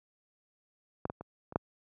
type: clicks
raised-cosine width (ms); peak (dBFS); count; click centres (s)
1; -18 / -22 / -28 / -30 / -13; 5; 1.054 / 1.099 / 1.21 / 1.524 / 1.559
effects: high-pass 80 Hz 12 dB/octave